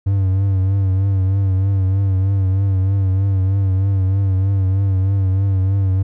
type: tone with vibrato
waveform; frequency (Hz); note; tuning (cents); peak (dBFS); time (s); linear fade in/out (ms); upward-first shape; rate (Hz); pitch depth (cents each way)
triangle; 96.3; G2; -30; -11; 0.06-6.03; 10; triangle; 3.2; 57
effects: none